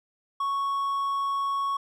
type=tone; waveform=triangle; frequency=1108.7 Hz; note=C#6; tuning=in tune; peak=-23 dBFS; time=0.4-1.77 s; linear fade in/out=5 ms; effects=none